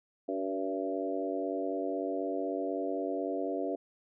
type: harmonic tone with a mistuned harmonic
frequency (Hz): 96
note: G2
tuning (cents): -36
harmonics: 3 / 4 / 5 / 6 / 7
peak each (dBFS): -36 / -37 / -38 / -39 / -37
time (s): 0.28-3.76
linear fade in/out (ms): 10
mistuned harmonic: 4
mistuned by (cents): -26
effects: none